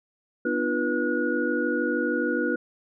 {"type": "tone cluster", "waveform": "sine", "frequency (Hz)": [247.5, 300.1, 346.9, 487.3, 1451], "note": ["B3", "D4", "F4", "B4", "F#6"], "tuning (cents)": [4, 38, -12, -23, -34], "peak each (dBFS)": -29, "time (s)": [0.45, 2.56], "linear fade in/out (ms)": 5, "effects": []}